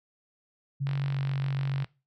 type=tone with pitch glide; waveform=sine; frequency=138.59 to 136.6 Hz; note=C#3 to C#3; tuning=0 to -25 cents; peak=-26 dBFS; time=0.8-1.85 s; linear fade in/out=20 ms; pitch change=-25 cents; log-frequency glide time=1.1-1.17 s
type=click train; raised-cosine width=0.3 ms; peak=-23 dBFS; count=47; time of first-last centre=0.87-1.845 s; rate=47.2 Hz
effects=noise-tail reverb RT60 0.3 s tail -21 dB re dry